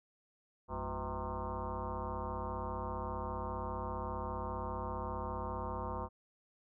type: tone with frequency modulation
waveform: sine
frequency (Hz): 504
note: B4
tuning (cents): +35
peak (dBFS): -36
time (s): 0.68-6.09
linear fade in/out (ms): 50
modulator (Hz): 139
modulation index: 4.5
effects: none